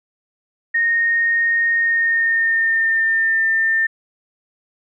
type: tone with pitch glide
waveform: sine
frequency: 1852 to 1800.3 Hz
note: A#6 to A6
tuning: -12 to +39 cents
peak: -14 dBFS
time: 0.74-3.87 s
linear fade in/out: 10 ms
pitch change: -49 cents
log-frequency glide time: 1.75-3.12 s
effects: none